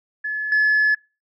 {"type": "tone with level steps", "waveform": "sine", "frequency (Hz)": 1715, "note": "A6", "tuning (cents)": -45, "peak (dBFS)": [-22, -12], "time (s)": [0.24, 0.95], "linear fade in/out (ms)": 10, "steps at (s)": 0.52, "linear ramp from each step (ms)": 2, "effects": ["noise-tail reverb RT60 0.3 s tail -25 dB re dry", "tanh soft clip ceiling -12 dBFS"]}